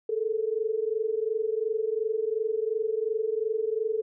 sine tone pair together, 429 / 451.8 Hz, A4 / A4, -44 / +46 cents, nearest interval minor second, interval 90 cents, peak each -28 dBFS, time 0.09-4.02 s, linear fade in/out 5 ms, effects none

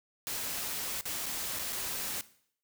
white noise with dropouts, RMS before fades -36 dBFS, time 0.27-2.21 s, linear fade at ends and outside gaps 0 ms, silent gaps 1.01-1.055 / 1.259-1.264 / 1.589-1.594 / 1.723-1.728 s, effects noise-tail reverb RT60 0.6 s tail -17 dB re dry

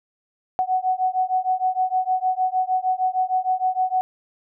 sine beating tone pair, 741 / 747.5 Hz, F#5 / F#5, +2 / +17 cents, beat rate 6.5 Hz, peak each -22 dBFS, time 0.59-4.01 s, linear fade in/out 0 ms, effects none

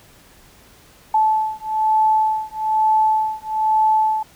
sine beating tone pair, 869 / 870.1 Hz, A5 / A5, -22 / -20 cents, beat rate 1.1 Hz, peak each -18 dBFS, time 1.14-4.23 s, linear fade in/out 5 ms, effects pink hiss -49 dBFS RMS until 4.35 s

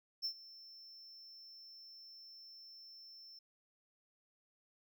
triangle tone with ADSR envelope, 5350 Hz, E8, 25 cents sharp, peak -33 dBFS, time 0.22-3.39 s, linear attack 30 ms, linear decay 81 ms, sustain -19 dB, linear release 4 ms, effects none

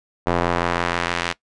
square tone with band-pass filter sweep, 43.2 Hz, F1, 18 cents flat, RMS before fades -22 dBFS, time 0.26-1.33 s, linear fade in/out 10 ms, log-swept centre 710 to 2600 Hz, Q 0.78, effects noise-tail reverb RT60 0.1 s tail -19 dB re dry + resampled to 22050 Hz

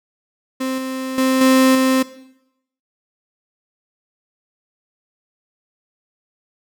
35% pulse tone with level steps, 261.6 Hz, C4, in tune, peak -18 / -21 / -12 / -8 / -11 dBFS, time 0.6-2.03 s, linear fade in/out 10 ms, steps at 0.78 / 1.18 / 1.41 / 1.75 s, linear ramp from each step 2 ms, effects noise-tail reverb RT60 0.8 s tail -17 dB re dry

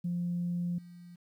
sine tone with level steps, 174.61 Hz, F3, in tune, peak -29 / -47 dBFS, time 0.04-1.16 s, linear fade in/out 10 ms, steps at 0.78 s, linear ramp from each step 5 ms, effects tanh soft clip ceiling -25 dBFS + 11-bit

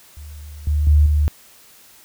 sine tone with level steps, 74.6 Hz, D2, 28 cents sharp, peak -33 / -15 / -9 / -13 dBFS, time 0.17-1.28 s, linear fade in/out 0 ms, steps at 0.67 / 0.87 / 1.06 s, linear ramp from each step 2 ms, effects white hiss -48 dBFS RMS until 2.04 s

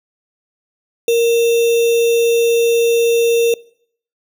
sine tone with sample-and-hold, 466.2 Hz, A#4, in tune, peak -10 dBFS, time 1.08-3.54 s, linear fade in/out 2 ms, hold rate 3150 Hz, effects noise-tail reverb RT60 0.6 s tail -23 dB re dry

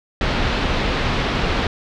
pink low-pass noise, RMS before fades -20 dBFS, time 0.21-1.67 s, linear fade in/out 2 ms, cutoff 4100 Hz, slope 24 dB/octave, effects none

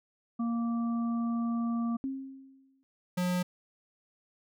harmonic tone, 233.1 Hz, A#3, in tune, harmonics 1 / 3 / 5, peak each -28 / -45 / -42 dBFS, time 0.39-1.97 s, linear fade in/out 10 ms
sine tone with exponential decay, 268.1 Hz, C4, 42 cents sharp, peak -29 dBFS, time 2.04-2.83 s, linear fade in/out 0 ms, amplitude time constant 170 ms
square tone, 179.7 Hz, F3, 50 cents sharp, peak -28 dBFS, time 3.17-3.43 s, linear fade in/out 10 ms
effects none

